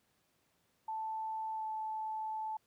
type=tone with pitch glide; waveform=sine; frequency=880 to 872.4 Hz; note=A5 to A5; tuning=0 to -15 cents; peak=-36 dBFS; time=0.88-2.57 s; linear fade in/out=5 ms; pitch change=-15 cents; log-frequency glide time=1.54-1.65 s; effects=pink hiss -75 dBFS RMS until 2.66 s + high-pass 100 Hz 12 dB/octave